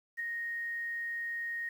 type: tone with ADSR envelope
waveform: sine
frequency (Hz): 1864.7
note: A#6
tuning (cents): 0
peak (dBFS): -31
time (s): 0.17-1.69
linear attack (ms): 29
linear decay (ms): 5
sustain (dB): -3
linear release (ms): 3
effects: 10-bit

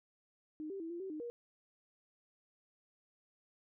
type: tone with pitch steps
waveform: sine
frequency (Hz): 308 / 391 / 328 / 343.8 / 382.8 / 307.1 / 475.5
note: D#4 / G4 / E4 / F4 / G4 / D#4 / A#4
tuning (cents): -17 / -4 / -9 / -27 / -41 / -23 / +34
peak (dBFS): -40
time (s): 0.6-1.3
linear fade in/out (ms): 0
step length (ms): 100
effects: none

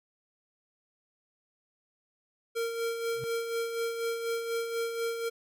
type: tone with tremolo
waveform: square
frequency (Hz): 461.6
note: A#4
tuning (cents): -17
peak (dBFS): -29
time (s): 2.55-5.3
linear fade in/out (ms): 20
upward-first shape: sine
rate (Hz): 4.1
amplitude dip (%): 50
type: tone with exponential growth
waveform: sine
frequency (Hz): 130.81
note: C3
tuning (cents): 0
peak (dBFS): -34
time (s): 3.12-3.24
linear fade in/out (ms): 0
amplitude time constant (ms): 25
effects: none

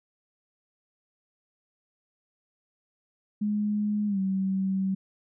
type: tone with pitch glide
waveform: sine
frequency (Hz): 208.9 to 191.56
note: G#3 to G3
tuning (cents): +10 to -40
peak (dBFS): -24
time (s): 3.41-4.95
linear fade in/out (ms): 10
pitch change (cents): -150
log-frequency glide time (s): 4.07-4.19
effects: none

